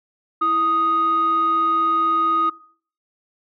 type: tone pair together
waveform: sine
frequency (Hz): 330 / 1245.9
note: E4 / D#6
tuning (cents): +2 / +2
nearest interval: octave + major seventh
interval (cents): 2300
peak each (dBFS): -26 / -15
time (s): 0.41-2.5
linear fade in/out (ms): 10
effects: noise-tail reverb RT60 0.5 s tail -21 dB re dry + tanh soft clip ceiling -12 dBFS